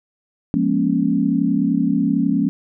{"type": "chord", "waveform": "sine", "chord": "Bb minor seventh", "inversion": "second", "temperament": "equal with one note detuned", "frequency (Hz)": [174.61, 207.7, 238.4, 277.2], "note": ["F3", "Ab3", "Bb3", "Db4"], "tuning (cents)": [0, 0, 39, 0], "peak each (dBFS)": [-22, -21, -21, -19], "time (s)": [0.54, 2.49], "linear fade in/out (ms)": 0, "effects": []}